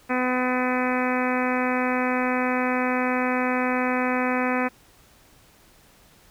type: harmonic tone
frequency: 252.3 Hz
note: B3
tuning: 37 cents sharp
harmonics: 1 / 2 / 3 / 4 / 5 / 6 / 7 / 8 / 9 / 10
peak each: -25 / -28 / -30 / -31 / -32 / -33 / -33 / -34 / -35 / -35 dBFS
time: 0.09-4.69 s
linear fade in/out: 20 ms
effects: pink hiss -55 dBFS RMS until 6.3 s